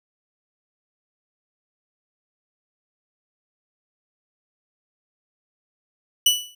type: tone with exponential decay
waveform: sawtooth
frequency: 2960 Hz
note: F#7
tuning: in tune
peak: -8 dBFS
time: 6.26-6.55 s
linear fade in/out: 5 ms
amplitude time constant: 62 ms
effects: none

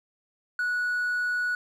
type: tone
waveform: triangle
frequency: 1468 Hz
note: F#6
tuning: 14 cents flat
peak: -22 dBFS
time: 0.59-1.55 s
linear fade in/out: 2 ms
effects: tanh soft clip ceiling -19 dBFS

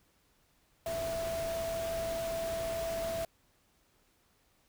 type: tone in noise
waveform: sine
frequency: 663 Hz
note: E5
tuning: 10 cents sharp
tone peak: -33 dBFS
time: 0.86-3.25 s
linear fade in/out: 2 ms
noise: pink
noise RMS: -42 dBFS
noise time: 0.86-3.25 s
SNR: +6 dB
effects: pink hiss -70 dBFS RMS until 4.68 s

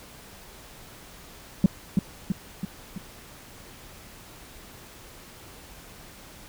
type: tone with echo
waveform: sine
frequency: 190.1 Hz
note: F#3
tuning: 47 cents sharp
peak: -10 dBFS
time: 1.64-1.66 s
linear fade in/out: 2 ms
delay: 330 ms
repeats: 4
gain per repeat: -5 dB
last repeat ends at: 2.98 s
effects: tanh soft clip ceiling -10 dBFS + pink hiss -47 dBFS RMS until 6.48 s

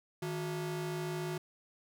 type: ring-modulated tone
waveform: 45% pulse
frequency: 259.8 Hz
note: C4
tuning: 12 cents flat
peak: -32 dBFS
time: 0.22-1.38 s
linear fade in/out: 5 ms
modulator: 103 Hz
effects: none

